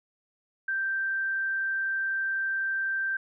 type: tone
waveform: sine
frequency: 1568 Hz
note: G6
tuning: in tune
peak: -26 dBFS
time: 0.68-3.17 s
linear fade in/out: 5 ms
effects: none